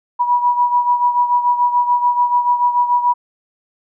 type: beating tone pair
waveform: sine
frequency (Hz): 971 / 977.9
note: B5 / B5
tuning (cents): -30 / -17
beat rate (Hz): 6.9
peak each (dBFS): -13 / -19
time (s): 0.19-3.14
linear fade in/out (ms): 20
effects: none